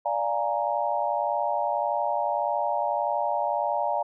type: chord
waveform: sine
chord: Bb dominant seventh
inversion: first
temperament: equal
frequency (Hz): 587.3 / 698.5 / 830.6 / 932.3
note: D5 / F5 / Ab5 / Bb5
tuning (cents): 0 / 0 / 0 / 0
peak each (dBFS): -29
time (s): 0.05-4.03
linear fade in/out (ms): 10
effects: none